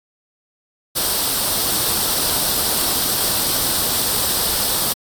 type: noise with comb filter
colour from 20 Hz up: white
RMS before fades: -19 dBFS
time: 0.95-4.94 s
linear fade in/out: 20 ms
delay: 0.22 ms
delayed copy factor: +0.55
effects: AAC 64 kbps